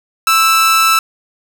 sawtooth tone with amplitude modulation, 1319 Hz, E6, 1 cent sharp, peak -3 dBFS, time 0.27-0.99 s, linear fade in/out 2 ms, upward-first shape sine, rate 277 Hz, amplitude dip 40%, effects none

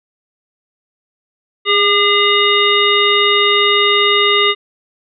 harmonic tone with a mistuned harmonic, 409.3 Hz, G#4, 25 cents flat, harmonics 1 / 3 / 5 / 7 / 9, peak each -16 / -16 / -16 / -16 / -16 dBFS, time 1.65-4.55 s, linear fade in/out 50 ms, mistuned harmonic 3, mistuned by -29 cents, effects none

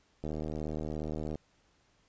click train, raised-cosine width 2 ms, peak -24 dBFS, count 87, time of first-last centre 0.24-1.355 s, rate 77.1 Hz, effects pink hiss -69 dBFS RMS until 2.08 s + resampled to 16000 Hz

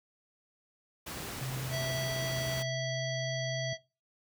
pink noise, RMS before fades -40 dBFS, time 1.06-2.63 s, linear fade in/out 10 ms
sine tone with vibrato, 130.7 Hz, C3, 1 cent flat, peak -35 dBFS, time 1.41-3.73 s, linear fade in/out 2 ms, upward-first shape sine, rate 3.8 Hz, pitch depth 10 cents each way
harmonic tone, 656 Hz, E5, 9 cents flat, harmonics 1 / 3 / 5 / 7 / 9, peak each -35 / -40 / -42 / -43 / -45 dBFS, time 1.7-3.78 s, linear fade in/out 50 ms
effects noise-tail reverb RT60 0.3 s tail -20 dB re dry + high-pass 60 Hz 12 dB/octave

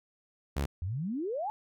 sawtooth tone, 70.2 Hz, C#2, 22 cents sharp, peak -25 dBFS, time 0.56-0.66 s, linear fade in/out 10 ms
sine exponential sweep, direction up, 80.5 to 890 Hz, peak -31 dBFS, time 0.82-1.5 s, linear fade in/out 0 ms
effects none

